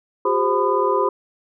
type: tone cluster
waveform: sine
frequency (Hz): 364.4 / 402.7 / 522 / 1003 / 1221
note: F#4 / G4 / C5 / B5 / D#6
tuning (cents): -26 / +47 / -4 / +26 / -33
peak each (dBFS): -24 / -21 / -23 / -20 / -27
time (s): 0.25-1.09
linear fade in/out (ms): 5
effects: none